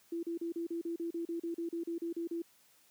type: tone bursts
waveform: sine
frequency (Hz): 336.4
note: E4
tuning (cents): +35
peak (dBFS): -34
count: 16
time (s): 0.12-2.42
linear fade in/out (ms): 5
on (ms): 110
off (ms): 36
effects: white hiss -66 dBFS RMS until 2.9 s + high-pass 100 Hz 12 dB/octave